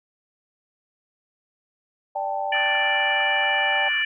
sine chord, D suspended fourth, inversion none, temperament just, 587.3 / 783.1 / 881 Hz, D5 / G5 / A5, 0 / -2 / +2 cents, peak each -30 / -26 / -30 dBFS, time 2.15-3.89 s, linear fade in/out 10 ms
harmonic tone, 587.3 Hz, D5, in tune, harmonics 3 / 4 / 5, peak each -23 / -25 / -27 dBFS, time 2.52-4.05 s, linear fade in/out 5 ms
white band-pass noise, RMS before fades -39 dBFS, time 2.54-4.03 s, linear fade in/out 10 ms, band 1100 to 1600 Hz, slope 48 dB/octave
effects none

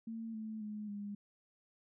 sine tone with pitch steps, 226 / 218.4 / 211.1 / 204 Hz, A3 / A3 / G#3 / G#3, +47 / -13 / +29 / -31 cents, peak -40 dBFS, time 0.07-1.15 s, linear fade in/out 5 ms, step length 270 ms, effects none

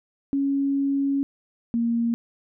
sine tone pair in turn, 277.2 / 233.1 Hz, C#4 / A#3, 0 / 0 cents, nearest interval minor third, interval 300 cents, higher first, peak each -20 dBFS, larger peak neither, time 0.33-1.23 / 1.74-2.14 s, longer first, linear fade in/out 0 ms, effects none

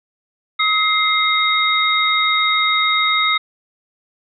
sine tone cluster, 1272 / 2101 / 3747 Hz, D#6 / C7 / A#7, +38 / +7 / +8 cents, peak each -18 dBFS, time 0.59-3.38 s, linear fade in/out 10 ms, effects none

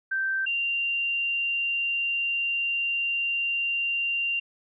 sine tone pair in turn, 1560 / 2775 Hz, G6 / F7, -9 / -12 cents, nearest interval minor seventh, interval 997 cents, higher second, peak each -24 dBFS, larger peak neither, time 0.11-0.46 / 0.46-4.4 s, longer second, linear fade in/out 10 ms, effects none

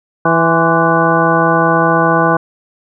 harmonic tone with a mistuned harmonic, 164.9 Hz, E3, 1 cent sharp, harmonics 1 / 2 / 3 / 4 / 5 / 6 / 7 / 9, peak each -17 / -17 / -17 / -17 / -17 / -17 / -17 / -17 dBFS, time 0.25-2.37 s, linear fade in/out 5 ms, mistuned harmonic 6, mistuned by +86 cents, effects none

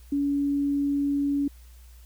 sine tone, 283.3 Hz, C#4, 38 cents sharp, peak -22 dBFS, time 0.12-1.48 s, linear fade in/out 5 ms, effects added 60 Hz sine -46 dBFS peak until 2.05 s + white hiss -59 dBFS RMS until 2.05 s

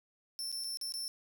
sawtooth tone with dropouts, 5370 Hz, E8, 31 cents sharp, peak -34 dBFS, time 0.39-1.08 s, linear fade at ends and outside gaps 0 ms, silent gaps 0.517-0.526 / 0.638-0.643 / 0.772-0.813 / 0.922-0.939 s, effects none

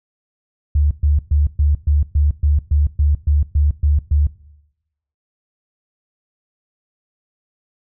sine tone bursts, 73.42 Hz, D2, in tune, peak -11 dBFS, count 13, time 0.75-4.27 s, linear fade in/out 5 ms, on 160 ms, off 120 ms, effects noise-tail reverb RT60 0.9 s tail -19 dB re dry

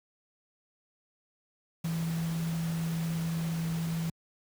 sine tone in noise, 164.81 Hz, E3, in tune, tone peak -29 dBFS, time 1.84-4.1 s, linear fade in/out 5 ms, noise pink, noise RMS -43 dBFS, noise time 1.84-4.1 s, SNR +11 dB, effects high-pass 60 Hz 12 dB/octave

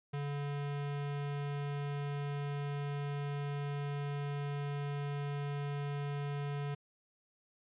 square tone, 143.3 Hz, D3, 42 cents flat, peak -36 dBFS, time 0.13-6.75 s, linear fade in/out 10 ms, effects resampled to 8000 Hz

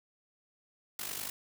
white noise with amplitude modulation, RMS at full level -36 dBFS, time 0.99-1.3 s, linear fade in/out 2 ms, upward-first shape sine, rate 50.1 Hz, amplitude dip 70%, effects none

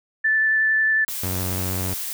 sine tone with vibrato, 1756 Hz, A6, 4 cents flat, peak -16 dBFS, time 0.24-1.05 s, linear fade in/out 10 ms, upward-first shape sine, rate 11 Hz, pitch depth 8 cents each way
blue noise, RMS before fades -29 dBFS, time 1.08-2.13 s, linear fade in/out 0 ms
click, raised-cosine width 0.3 ms, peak -19 dBFS, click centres 1.086 s
sawtooth tone, 92.5 Hz, F#2, in tune, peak -21 dBFS, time 1.23-1.94 s, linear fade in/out 5 ms
effects none

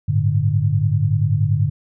sine chord, G suspended second, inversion none, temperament equal with one note detuned, 99.65 / 110 / 146.83 Hz, G2 / A2 / D3, +29 / 0 / 0 cents, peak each -19 dBFS, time 0.08-1.7 s, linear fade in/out 10 ms, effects none

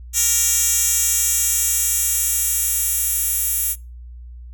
10% pulse tone with high-pass filter sweep, 466.2 Hz, A#4, in tune, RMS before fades -19 dBFS, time 0.13-3.76 s, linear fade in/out 50 ms, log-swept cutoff 6800 to 11000 Hz, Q 1.4, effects noise-tail reverb RT60 0.3 s tail -24 dB re dry + added 60 Hz sine -34 dBFS peak until 4.53 s

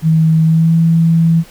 sine tone with pitch glide, 160 to 164.88 Hz, D#3 to E3, +49 to +1 cents, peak -7 dBFS, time 0.02-1.44 s, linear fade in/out 50 ms, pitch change +52 cents, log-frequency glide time 0.43-0.75 s, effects pink hiss -41 dBFS RMS until 1.5 s

